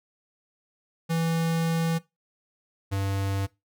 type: tone pair in turn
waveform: square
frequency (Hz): 164.81 / 98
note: E3 / G2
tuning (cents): 0 / 0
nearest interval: major sixth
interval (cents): 900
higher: first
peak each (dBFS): -24 / -26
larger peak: first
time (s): 1.09-1.99 / 2.91-3.47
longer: first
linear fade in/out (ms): 20
effects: noise-tail reverb RT60 0.2 s tail -19 dB re dry